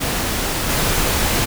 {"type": "noise with level steps", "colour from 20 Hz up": "pink", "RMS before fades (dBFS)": [-21, -18], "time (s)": [0, 1.46], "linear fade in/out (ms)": 20, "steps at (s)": 0.69, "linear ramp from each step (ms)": 5, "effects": []}